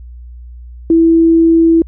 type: tone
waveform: sine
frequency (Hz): 329.6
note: E4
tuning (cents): 0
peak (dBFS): -5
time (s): 0.9-1.82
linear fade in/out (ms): 2
effects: added 60 Hz sine -29 dBFS peak until 1.87 s